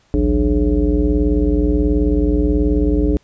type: tone with frequency modulation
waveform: sine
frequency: 175.2 Hz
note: F3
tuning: 6 cents sharp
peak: -12 dBFS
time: 0.14-3.17 s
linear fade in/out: 0 ms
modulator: 123 Hz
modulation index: 2
effects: pink hiss -57 dBFS RMS until 3.23 s + resampled to 16000 Hz